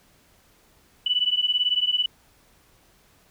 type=beating tone pair; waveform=sine; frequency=2960 / 2978 Hz; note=F#7 / F#7; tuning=0 / +11 cents; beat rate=18 Hz; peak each=-23 dBFS; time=1.06-2.06 s; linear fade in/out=5 ms; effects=pink hiss -59 dBFS RMS until 3.3 s